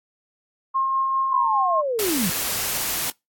sine tone with tremolo, 1069 Hz, C6, 37 cents sharp, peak -18 dBFS, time 0.74-1.82 s, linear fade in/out 20 ms, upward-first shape sine, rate 5 Hz, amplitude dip 25%
sine linear sweep, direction down, 1046.5 to 156.1 Hz, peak -21 dBFS, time 1.32-2.3 s, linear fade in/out 5 ms
white noise, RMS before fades -25 dBFS, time 1.99-3.1 s, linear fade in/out 0 ms
effects noise-tail reverb RT60 0.2 s tail -25 dB re dry + AAC 64 kbps

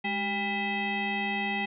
sine tone with frequency modulation, 1396.9 Hz, F6, in tune, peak -27 dBFS, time 0.04-1.66 s, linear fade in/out 10 ms, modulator 595 Hz, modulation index 2.5, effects none

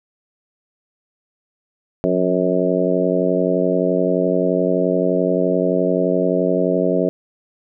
harmonic tone with a mistuned harmonic, 91.6 Hz, F#2, 17 cents flat, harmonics 2 / 3 / 4 / 5 / 6 / 7, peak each -22 / -22 / -22 / -22 / -22 / -22 dBFS, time 2.04-7.09 s, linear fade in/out 0 ms, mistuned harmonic 2, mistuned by -54 cents, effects none

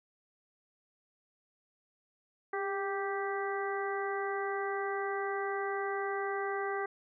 harmonic tone with a mistuned harmonic, 392 Hz, G4, in tune, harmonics 1 / 2 / 3 / 4 / 5, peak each -35 / -38 / -40 / -41 / -42 dBFS, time 2.53-6.86 s, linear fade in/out 5 ms, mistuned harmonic 1, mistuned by +35 cents, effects none

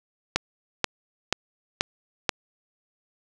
click train, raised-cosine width 0.2 ms, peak -3 dBFS, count 5, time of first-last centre 0.36-2.292 s, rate 2.07 Hz, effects none

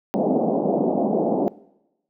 pink band-pass noise, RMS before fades -21 dBFS, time 0.14-1.48 s, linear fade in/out 0 ms, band 180 to 770 Hz, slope 48 dB/octave, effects noise-tail reverb RT60 0.9 s tail -21 dB re dry

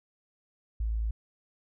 sine tone, 55 Hz, A1, in tune, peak -27 dBFS, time 0.8-1.11 s, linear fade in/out 5 ms, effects none

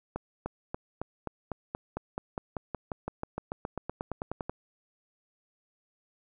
accelerating click train, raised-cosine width 1 ms, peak -19 dBFS, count 26, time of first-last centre 0.16-4.496 s, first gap 300 ms, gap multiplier 0.95, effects none

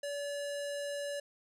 square tone with low-pass filter, 573 Hz, D5, 43 cents flat, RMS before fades -38 dBFS, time 0.03-1.2 s, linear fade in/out 5 ms, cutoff 9400 Hz, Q 1.4, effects none

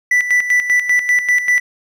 triangle tone with tremolo, 1975.5 Hz, B6, in tune, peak -8 dBFS, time 0.11-1.6 s, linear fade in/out 5 ms, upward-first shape square, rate 5.1 Hz, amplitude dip 65%, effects none

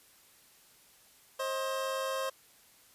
25% pulse tone pair together, 531.7 / 630 Hz, C5 / D#5, +28 / +21 cents, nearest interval minor third, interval 293 cents, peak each -29 / -36 dBFS, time 1.39-2.3 s, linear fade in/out 10 ms, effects white hiss -61 dBFS RMS until 2.94 s + resampled to 32000 Hz

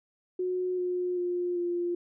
sine tone with pitch steps, 365.2 / 359.8 / 354.4 / 349.1 Hz, F#4 / F#4 / F4 / F4, -23 / -48 / +25 / -1 cents, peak -27 dBFS, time 0.39-1.95 s, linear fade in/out 5 ms, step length 390 ms, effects none

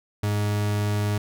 40% pulse tone, 103.83 Hz, G#2, in tune, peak -21 dBFS, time 0.23-1.18 s, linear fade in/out 5 ms, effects none

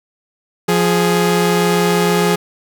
sawtooth tone pair together, 175 / 416.5 Hz, F3 / G#4, +4 / +5 cents, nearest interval octave + minor third, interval 1501 cents, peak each -11 dBFS, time 0.68-2.36 s, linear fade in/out 10 ms, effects none

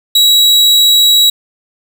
40% pulse tone, 3882 Hz, B7, 31 cents flat, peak -4 dBFS, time 0.15-1.3 s, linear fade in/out 5 ms, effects none

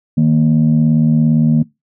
sine tone pair together, 155.58 / 233.1 Hz, D#3 / A#3, 0 / 0 cents, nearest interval perfect fifth, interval 700 cents, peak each -10 dBFS, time 0.17-1.63 s, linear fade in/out 10 ms, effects noise-tail reverb RT60 0.2 s tail -21 dB re dry + tanh soft clip ceiling -4 dBFS

